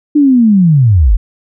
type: linear sweep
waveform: sine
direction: down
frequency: 302.8 to 38.06 Hz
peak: -4 dBFS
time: 0.15-1.17 s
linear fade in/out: 10 ms
effects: none